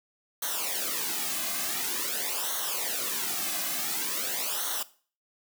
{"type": "noise with flanger", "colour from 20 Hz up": "white", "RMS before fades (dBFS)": -31, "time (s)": [0.42, 4.83], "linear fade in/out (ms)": 5, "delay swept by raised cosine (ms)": [0.4, 2.2], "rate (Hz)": 0.47, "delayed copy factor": -0.8, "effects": ["noise-tail reverb RT60 0.4 s tail -17 dB re dry", "high-pass 200 Hz 12 dB/octave"]}